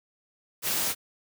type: noise with amplitude modulation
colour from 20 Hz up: white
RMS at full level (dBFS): -25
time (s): 0.62-0.95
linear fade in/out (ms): 50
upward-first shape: sine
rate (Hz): 287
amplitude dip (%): 55
effects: high-pass 80 Hz 12 dB/octave